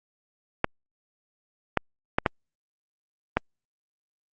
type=clicks; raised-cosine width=0.5 ms; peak=-5 dBFS; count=5; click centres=0.644 / 1.773 / 2.185 / 2.262 / 3.37 s; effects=Opus 48 kbps